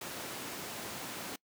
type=high-pass noise; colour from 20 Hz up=pink; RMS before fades=-42 dBFS; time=0.01-1.36 s; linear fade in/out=5 ms; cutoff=190 Hz; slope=12 dB/octave; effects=noise-tail reverb RT60 0.1 s tail -24 dB re dry